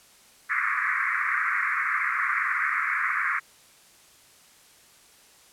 white band-pass noise, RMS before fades -26 dBFS, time 0.49-3.4 s, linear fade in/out 20 ms, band 1100 to 2200 Hz, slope 96 dB/octave, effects white hiss -55 dBFS RMS until 5.52 s + low-pass 11000 Hz 12 dB/octave

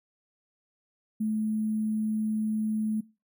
sine tone with sample-and-hold, 216 Hz, A3, 32 cents flat, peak -25 dBFS, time 1.2-3.01 s, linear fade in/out 10 ms, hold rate 11025 Hz, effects noise-tail reverb RT60 0.3 s tail -22 dB re dry

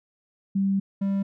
sine / triangle tone pair in turn, 195.4 / 196.76 Hz, G3 / G3, -5 / +7 cents, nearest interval unison, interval 12 cents, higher second, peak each -20 dBFS, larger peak neither, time 0.55-0.8 / 1.01-1.23 s, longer first, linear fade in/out 10 ms, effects none

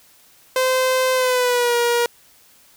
sawtooth tone with pitch glide, 516 to 475.9 Hz, C5 to A#4, -24 to +36 cents, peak -12 dBFS, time 0.56-2.06 s, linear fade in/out 2 ms, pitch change -140 cents, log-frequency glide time 1.14-1.76 s, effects white hiss -52 dBFS RMS until 2.76 s

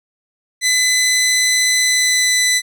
15% pulse tone with pitch glide, 2011 to 1998.3 Hz, B6 to B6, +31 to +20 cents, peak -6 dBFS, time 0.61-2.62 s, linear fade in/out 50 ms, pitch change -11 cents, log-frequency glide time 1.77-2.43 s, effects none

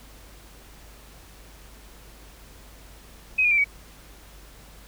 sine tone with pitch steps, 2526 / 2434 / 2346 / 2261 Hz, D#7 / D#7 / D7 / C#7, +26 / -39 / -2 / +34 cents, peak -17 dBFS, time 3.38-3.644 s, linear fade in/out 10 ms, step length 66 ms, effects added 50 Hz sine -48 dBFS peak until 4.87 s + pink hiss -50 dBFS RMS until 4.87 s

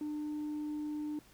sine tone, 300 Hz, D4, 37 cents sharp, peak -33 dBFS, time 0.01-1.19 s, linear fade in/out 2 ms, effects tanh soft clip ceiling -34 dBFS + pink hiss -62 dBFS RMS until 1.33 s

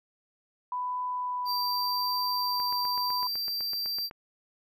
sine tone with vibrato, 993 Hz, B5, 9 cents sharp, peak -29 dBFS, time 0.72-3.27 s, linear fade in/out 2 ms, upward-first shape triangle, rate 0.85 Hz, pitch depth 8 cents each way
square tone, 4699 Hz, D8, in tune, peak -30 dBFS, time 1.45-4.1 s, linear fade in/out 50 ms
click train, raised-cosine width 0.5 ms, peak -29 dBFS, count 13, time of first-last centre 2.6-4.111 s, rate 7.94 Hz
effects none

